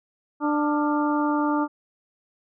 harmonic tone with a mistuned harmonic, 296.5 Hz, D4, 17 cents sharp, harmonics 1 / 2 / 3 / 4 / 5, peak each -22 / -31 / -27 / -29 / -35 dBFS, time 0.4-1.68 s, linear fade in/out 50 ms, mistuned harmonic 5, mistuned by -100 cents, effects none

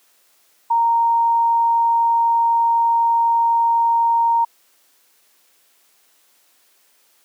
sine tone, 928 Hz, A#5, 8 cents flat, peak -13 dBFS, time 0.7-4.45 s, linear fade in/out 10 ms, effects white hiss -58 dBFS RMS until 7.24 s + high-pass 300 Hz 12 dB/octave

